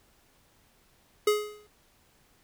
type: tone with exponential decay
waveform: square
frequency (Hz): 420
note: G#4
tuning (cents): +19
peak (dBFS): -19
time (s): 1.27-1.67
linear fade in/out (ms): 5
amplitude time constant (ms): 85
effects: pink hiss -64 dBFS RMS until 2.43 s